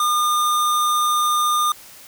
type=tone; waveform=square; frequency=1211 Hz; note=D#6; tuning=47 cents flat; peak=-17 dBFS; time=0-1.72 s; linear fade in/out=2 ms; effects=white hiss -43 dBFS RMS until 2.07 s